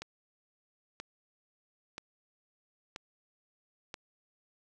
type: click train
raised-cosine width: 0.2 ms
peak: -23 dBFS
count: 5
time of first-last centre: 0.02-3.942 s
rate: 1.02 Hz
effects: none